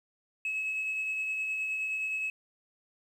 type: tone with tremolo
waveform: sine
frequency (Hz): 2578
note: E7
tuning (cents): -39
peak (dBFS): -27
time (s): 0.45-2.3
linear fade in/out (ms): 2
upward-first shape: triangle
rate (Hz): 9.6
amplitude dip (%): 35
effects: tanh soft clip ceiling -27 dBFS + 10-bit